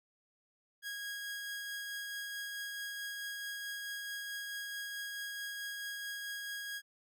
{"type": "tone with tremolo", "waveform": "sawtooth", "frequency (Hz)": 1644, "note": "G#6", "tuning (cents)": -18, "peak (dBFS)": -35, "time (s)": [0.82, 6.82], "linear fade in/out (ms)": 50, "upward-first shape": "triangle", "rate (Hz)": 4.6, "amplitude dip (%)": 25, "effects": []}